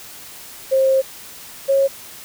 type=tone pair in turn; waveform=sine; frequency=532 / 546.6 Hz; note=C5 / C#5; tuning=+29 / -24 cents; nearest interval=unison; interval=47 cents; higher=second; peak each=-12 dBFS; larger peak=neither; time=0.71-1.02 / 1.68-1.88 s; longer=first; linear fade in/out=20 ms; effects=white hiss -38 dBFS RMS until 2.24 s